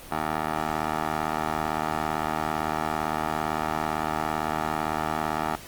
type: tone with band-pass filter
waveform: 15% pulse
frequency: 77.78 Hz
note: D#2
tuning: in tune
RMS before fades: -28 dBFS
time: 0.11-5.56 s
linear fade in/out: 10 ms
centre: 1000 Hz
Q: 1.5
effects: pink hiss -43 dBFS RMS until 5.67 s + Opus 32 kbps